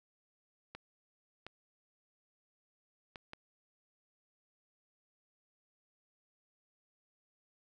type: clicks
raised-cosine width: 0.3 ms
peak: -29 dBFS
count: 4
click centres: 0.75 / 1.466 / 3.158 / 3.334 s
effects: none